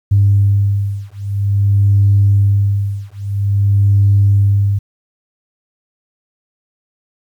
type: beating tone pair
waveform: sine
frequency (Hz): 100 / 100.5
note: G2 / G2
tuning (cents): +35 / +44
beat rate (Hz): 0.5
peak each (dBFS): -12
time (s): 0.11-4.79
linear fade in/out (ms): 10
effects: tanh soft clip ceiling -2 dBFS + 8-bit